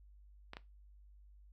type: clicks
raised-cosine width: 0.3 ms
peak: -29 dBFS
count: 2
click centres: 0.534 / 0.569 s
effects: noise-tail reverb RT60 0.2 s tail -17 dB re dry + added 50 Hz sine -57 dBFS peak until 1.52 s